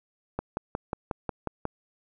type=click train; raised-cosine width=1 ms; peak=-15 dBFS; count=8; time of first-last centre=0.39-1.654 s; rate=5.54 Hz; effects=none